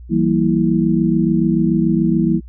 sine tone cluster, 164.7 / 191.7 / 231.6 / 327.4 Hz, E3 / G3 / A#3 / E4, -1 / -38 / -11 / -12 cents, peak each -18 dBFS, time 0.09-2.41 s, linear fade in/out 50 ms, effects added 60 Hz sine -33 dBFS peak until 2.48 s

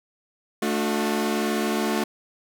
sawtooth chord, D major, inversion second, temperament equal with one note detuned, 220 / 293.7 / 361.5 Hz, A3 / D4 / F#4, 0 / 0 / -40 cents, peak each -21 / -26 / -23 dBFS, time 0.62-2.04 s, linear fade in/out 5 ms, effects none

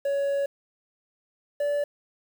triangle tone pair in turn, 560 / 578.4 Hz, C#5 / D5, +18 / -27 cents, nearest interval minor second, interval 55 cents, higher second, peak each -21 dBFS, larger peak neither, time 0.05-0.46 / 1.6-1.84 s, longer first, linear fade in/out 5 ms, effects 8-bit

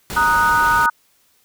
pink noise, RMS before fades -28 dBFS, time 0.1-0.86 s, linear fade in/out 0 ms
sine chord, D# minor, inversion second, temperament equal, 932.3 / 1244.5 / 1480 Hz, A#5 / D#6 / F#6, 0 / 0 / 0 cents, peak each -17 dBFS, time 0.16-0.9 s, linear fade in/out 10 ms
effects white hiss -59 dBFS RMS until 1.44 s

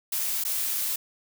blue noise with dropouts, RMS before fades -28 dBFS, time 0.12-0.96 s, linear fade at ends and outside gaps 5 ms, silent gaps 0.439-0.449 s, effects none

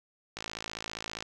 click train, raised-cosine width 0.2 ms, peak -19 dBFS, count 48, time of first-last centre 0.37-1.225 s, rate 55 Hz, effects none

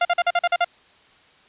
sawtooth tone bursts, 698.5 Hz, F5, in tune, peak -12 dBFS, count 8, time 0.01-0.646 s, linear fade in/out 5 ms, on 41 ms, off 44 ms, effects white hiss -54 dBFS RMS until 1.48 s + resampled to 8000 Hz

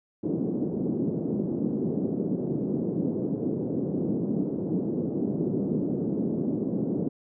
pink band-pass noise, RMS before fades -28 dBFS, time 0.23-7.09 s, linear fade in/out 10 ms, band 170 to 390 Hz, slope 24 dB/octave, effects none

